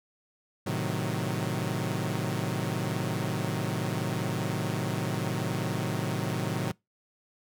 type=chord; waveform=sawtooth; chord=A diminished seventh; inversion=none; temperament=equal; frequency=110 / 130.81 / 155.56 / 185 Hz; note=A2 / C3 / Eb3 / Gb3; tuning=0 / 0 / 0 / 0 cents; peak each=-30 dBFS; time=0.66-6.72 s; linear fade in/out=10 ms; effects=noise-tail reverb RT60 0.2 s tail -25 dB re dry